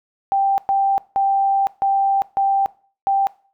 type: tone bursts at uneven times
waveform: sine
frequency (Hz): 786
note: G5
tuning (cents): +4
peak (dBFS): -14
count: 6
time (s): 0.32-0.58 / 0.69-0.98 / 1.16-1.67 / 1.82-2.22 / 2.37-2.66 / 3.07-3.27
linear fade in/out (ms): 0
effects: noise-tail reverb RT60 0.4 s tail -20 dB re dry